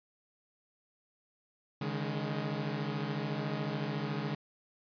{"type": "chord", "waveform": "sawtooth", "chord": "C# suspended second", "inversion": "none", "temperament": "equal with one note detuned", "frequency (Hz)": [141.67, 155.56, 207.7], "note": ["C#3", "D#3", "G#3"], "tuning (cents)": [38, 0, 0], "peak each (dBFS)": [-33, -34, -34], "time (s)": [1.81, 4.35], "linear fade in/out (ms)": 5, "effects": ["resampled to 11025 Hz"]}